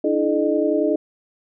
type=tone cluster; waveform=sine; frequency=296.9 / 327.7 / 427.6 / 609 Hz; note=D4 / E4 / A4 / D#5; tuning=+19 / -10 / -49 / -37 cents; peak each=-22 dBFS; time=0.04-0.96 s; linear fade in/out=5 ms; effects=none